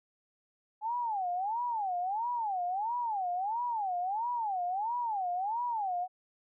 sine tone with vibrato, 830 Hz, G#5, 1 cent flat, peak -30 dBFS, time 0.81-6.08 s, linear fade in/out 50 ms, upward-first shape sine, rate 1.5 Hz, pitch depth 280 cents each way, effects none

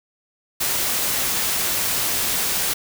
white noise, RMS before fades -22 dBFS, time 0.6-2.74 s, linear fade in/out 10 ms, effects none

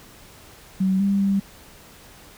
sine tone with pitch steps, 189.6 / 198.3 / 196.9 Hz, F#3 / G3 / G3, +43 / +20 / +8 cents, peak -17 dBFS, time 0.8-1.4 s, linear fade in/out 10 ms, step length 200 ms, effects pink hiss -47 dBFS RMS until 2.37 s

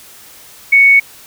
sine tone, 2221 Hz, C#7, 3 cents sharp, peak -4 dBFS, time 0.72-1 s, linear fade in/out 10 ms, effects white hiss -39 dBFS RMS until 1.26 s

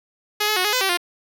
5% pulse tone with pitch steps, 419.3 / 427 / 366.6 / 418.5 / 506 / 385.2 / 351.5 Hz, G#4 / G#4 / F#4 / G#4 / B4 / G4 / F4, +17 / +48 / -16 / +13 / +42 / -30 / +11 cents, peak -7 dBFS, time 0.4-0.974 s, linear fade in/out 10 ms, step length 82 ms, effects none

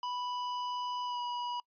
square tone with pitch glide, 987.8 to 972.5 Hz, B5 to B5, 0 to -27 cents, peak -35 dBFS, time 0.03-1.6 s, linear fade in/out 2 ms, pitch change -27 cents, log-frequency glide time 1.05-1.2 s, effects noise-tail reverb RT60 0.1 s tail -26 dB re dry + resampled to 11025 Hz

